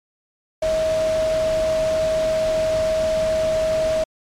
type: tone in noise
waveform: sine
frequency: 635 Hz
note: D#5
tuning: 35 cents sharp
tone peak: -17 dBFS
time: 0.62-4.04 s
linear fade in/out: 5 ms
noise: pink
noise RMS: -30 dBFS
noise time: 0.62-4.04 s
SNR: +10 dB
effects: low-pass 7000 Hz 12 dB/octave + MP3 96 kbps